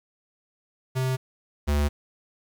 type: tone pair in turn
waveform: square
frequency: 130 / 72.96 Hz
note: C3 / D2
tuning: -11 / -11 cents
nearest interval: minor seventh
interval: 1000 cents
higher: first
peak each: -24 / -21 dBFS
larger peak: second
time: 0.95-1.17 / 1.67-1.89 s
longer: neither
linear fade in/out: 20 ms
effects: 9-bit